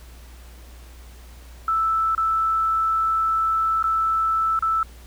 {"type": "tone with dropouts", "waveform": "sine", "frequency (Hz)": 1318.5, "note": "E6", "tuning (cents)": 0, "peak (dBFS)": -18, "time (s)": [1.68, 4.83], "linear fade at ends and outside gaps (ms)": 2, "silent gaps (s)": [[2.15, 2.178], [3.827, 3.84], [4.591, 4.624]], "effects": ["added 60 Hz sine -41 dBFS peak until 5.06 s", "pink hiss -50 dBFS RMS until 5.06 s"]}